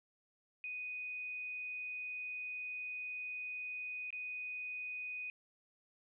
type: tone with dropouts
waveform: sine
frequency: 2489 Hz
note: D#7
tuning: in tune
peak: -40 dBFS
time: 0.64-5.3 s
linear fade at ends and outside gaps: 1 ms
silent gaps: 4.105-4.127 s
effects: none